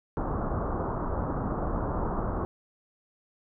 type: low-pass noise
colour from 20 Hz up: pink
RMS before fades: -30 dBFS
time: 0.17-2.45 s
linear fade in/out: 0 ms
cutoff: 1300 Hz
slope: 48 dB/octave
effects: none